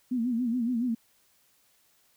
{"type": "tone with vibrato", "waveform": "sine", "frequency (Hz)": 240, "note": "B3", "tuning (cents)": -49, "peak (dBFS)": -25, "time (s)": [0.11, 0.95], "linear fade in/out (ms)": 10, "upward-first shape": "sine", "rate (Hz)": 7.1, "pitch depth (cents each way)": 110, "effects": ["white hiss -66 dBFS RMS until 2.16 s"]}